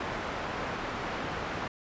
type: low-pass noise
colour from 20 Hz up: white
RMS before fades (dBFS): -35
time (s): 0-1.68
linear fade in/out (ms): 5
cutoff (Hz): 1400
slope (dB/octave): 12
effects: resampled to 16000 Hz